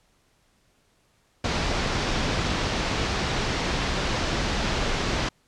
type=low-pass noise; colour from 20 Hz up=pink; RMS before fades=-26 dBFS; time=1.44-5.29 s; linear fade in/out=5 ms; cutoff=5800 Hz; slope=24 dB/octave; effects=pink hiss -65 dBFS RMS until 5.47 s + low-pass 10000 Hz 12 dB/octave